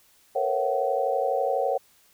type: tone cluster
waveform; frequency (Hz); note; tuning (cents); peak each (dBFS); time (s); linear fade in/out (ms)
sine; 453.1 / 485.1 / 545 / 677 / 756; A#4 / B4 / C#5 / E5 / F#5; -49 / -31 / -29 / +46 / +37; -31 / -31 / -26 / -32 / -27; 0.35-1.78; 10
effects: white hiss -60 dBFS RMS until 2.13 s